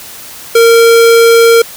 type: tone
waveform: square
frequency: 461.5 Hz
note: A#4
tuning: 17 cents flat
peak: -3 dBFS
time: 0.55-1.62 s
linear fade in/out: 5 ms
effects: white hiss -29 dBFS RMS until 1.76 s